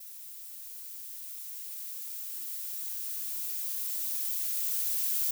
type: noise with level ramp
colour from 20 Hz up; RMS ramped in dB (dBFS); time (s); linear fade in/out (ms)
violet; -46 to -29; 0-5.31; 5
effects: none